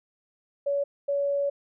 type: tone bursts at uneven times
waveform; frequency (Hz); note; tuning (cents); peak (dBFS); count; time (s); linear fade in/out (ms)
sine; 565; C#5; +33; -23; 2; 0.66-0.84 / 1.08-1.5; 10
effects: none